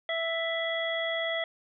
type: harmonic tone with a mistuned harmonic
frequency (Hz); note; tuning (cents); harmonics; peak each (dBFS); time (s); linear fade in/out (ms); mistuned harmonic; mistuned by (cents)
660; E5; +2; 1 / 2 / 3 / 5; -31 / -41 / -32 / -35; 0.09-1.44; 2; 5; +20
effects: none